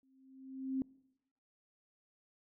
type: tone with exponential growth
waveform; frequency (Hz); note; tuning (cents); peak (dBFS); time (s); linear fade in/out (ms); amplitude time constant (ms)
sine; 264.7; C4; +20; -30; 0.03-0.82; 1; 170
effects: noise-tail reverb RT60 0.9 s tail -24 dB re dry